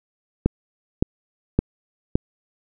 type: click train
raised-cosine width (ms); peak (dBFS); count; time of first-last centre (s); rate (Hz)
3; -3; 4; 0.46-2.155; 1.77
effects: none